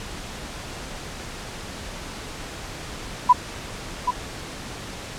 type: tone with echo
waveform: sine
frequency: 991 Hz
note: B5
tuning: 6 cents sharp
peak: -8 dBFS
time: 3.29-3.33 s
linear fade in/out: 10 ms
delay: 780 ms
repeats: 1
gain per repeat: -9 dB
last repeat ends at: 4.11 s
effects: pink hiss -35 dBFS RMS until 5.18 s + low-pass 8000 Hz 12 dB/octave